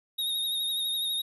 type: tone with vibrato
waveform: square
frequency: 3732 Hz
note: A#7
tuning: 1 cent sharp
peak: -28 dBFS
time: 0.18-1.22 s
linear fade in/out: 10 ms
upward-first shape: triangle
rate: 12 Hz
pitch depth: 43 cents each way
effects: none